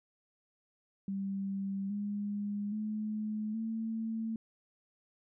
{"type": "tone with pitch steps", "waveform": "sine", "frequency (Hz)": [195.8, 204.7, 214, 223.7], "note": ["G3", "G#3", "A3", "A3"], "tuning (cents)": [-2, -25, -48, 29], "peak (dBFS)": -33, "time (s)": [1.08, 4.36], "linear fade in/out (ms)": 2, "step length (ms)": 820, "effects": []}